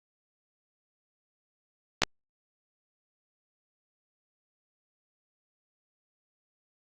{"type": "clicks", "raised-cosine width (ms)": 0.2, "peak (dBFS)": -4, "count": 2, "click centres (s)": [2.02, 2.035], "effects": ["Opus 48 kbps"]}